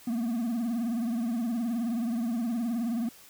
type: tone with vibrato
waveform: triangle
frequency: 233.1 Hz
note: A#3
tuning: in tune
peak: -25 dBFS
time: 0.07-3.09 s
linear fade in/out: 5 ms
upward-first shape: triangle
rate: 19 Hz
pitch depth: 130 cents each way
effects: white hiss -53 dBFS RMS until 3.29 s